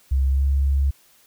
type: tone with pitch glide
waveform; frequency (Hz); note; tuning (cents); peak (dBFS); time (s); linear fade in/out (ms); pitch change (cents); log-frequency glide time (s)
sine; 67 to 69; C2 to C#2; +42 to -7; -16; 0.11-0.91; 10; +51; 0.3-0.44
effects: white hiss -56 dBFS RMS until 1.26 s